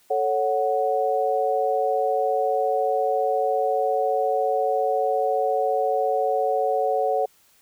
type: chord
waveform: sine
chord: F# minor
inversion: first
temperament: equal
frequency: 440 / 554.4 / 740 Hz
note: A4 / C#5 / F#5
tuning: 0 / 0 / 0 cents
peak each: -25 / -24 / -23 dBFS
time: 0.1-7.26 s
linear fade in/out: 10 ms
effects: white hiss -59 dBFS RMS until 7.61 s